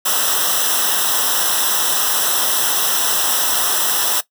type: noise with comb filter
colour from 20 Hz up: white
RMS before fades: -17 dBFS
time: 0.05-4.21 s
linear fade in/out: 10 ms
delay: 0.44 ms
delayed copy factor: -1
effects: noise-tail reverb RT60 0.1 s tail -17 dB re dry